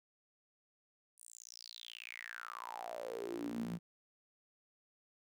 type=tone with high-pass filter sweep; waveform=sawtooth; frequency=58.27 Hz; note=A#1; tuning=in tune; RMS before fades=-45 dBFS; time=1.17-3.79 s; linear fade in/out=50 ms; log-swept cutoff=9700 to 170 Hz; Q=9.2; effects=none